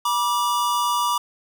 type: tone pair together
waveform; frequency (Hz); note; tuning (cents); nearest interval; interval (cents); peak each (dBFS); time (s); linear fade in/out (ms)
square; 967.6 / 1174.7; B5 / D6; -36 / 0; minor third; 336; -23; 0.05-1.18; 5
effects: none